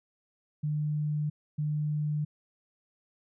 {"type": "tone pair in turn", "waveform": "sine", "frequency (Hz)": [150.1, 150.1], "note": ["D3", "D3"], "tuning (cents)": [38, 38], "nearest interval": "unison", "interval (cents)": 0, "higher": "neither", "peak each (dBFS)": -27, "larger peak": "neither", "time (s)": [[0.63, 1.3], [1.58, 2.25]], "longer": "neither", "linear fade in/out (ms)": 10, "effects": []}